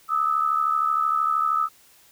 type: tone pair together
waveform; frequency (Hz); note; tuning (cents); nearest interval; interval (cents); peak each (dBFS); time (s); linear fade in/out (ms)
sine; 1227 / 1300; D#6 / E6; -25 / -24; minor second; 101; -24 / -21; 0.08-1.69; 50
effects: white hiss -55 dBFS RMS until 2.11 s